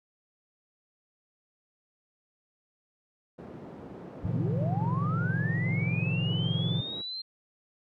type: band-pass noise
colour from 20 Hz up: white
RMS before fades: -44 dBFS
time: 3.38-7.02 s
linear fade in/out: 10 ms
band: 130 to 370 Hz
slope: 12 dB/octave
type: linear sweep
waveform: sine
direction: up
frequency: 54.9 to 4186 Hz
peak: -34 dBFS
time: 4.23-7.22 s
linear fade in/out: 10 ms
type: chord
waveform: triangle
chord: F dominant seventh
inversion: first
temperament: equal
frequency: 110 / 130.81 / 155.56 / 174.61 Hz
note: A2 / C3 / Eb3 / F3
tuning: 0 / 0 / 0 / 0 cents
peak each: -30 dBFS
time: 4.25-6.81 s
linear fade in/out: 5 ms
effects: none